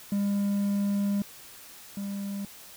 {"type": "tone pair in turn", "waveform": "triangle", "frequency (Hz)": [201.3, 199.56], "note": ["G3", "G3"], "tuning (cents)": [46, 31], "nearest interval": "unison", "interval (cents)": 15, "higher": "first", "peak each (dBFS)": [-22, -29], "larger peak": "first", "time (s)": [[0.12, 1.22], [1.97, 2.45]], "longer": "first", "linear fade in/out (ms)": 2, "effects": ["white hiss -48 dBFS RMS until 2.76 s"]}